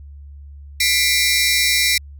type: tone cluster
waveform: sawtooth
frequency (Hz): 1998 / 2145 / 2366 / 3888 / 5460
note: B6 / C7 / D7 / B7 / F8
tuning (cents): +20 / +42 / +12 / -28 / -40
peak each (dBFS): -18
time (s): 0.8-1.98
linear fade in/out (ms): 5
effects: added 71 Hz sine -35 dBFS peak until 2.19 s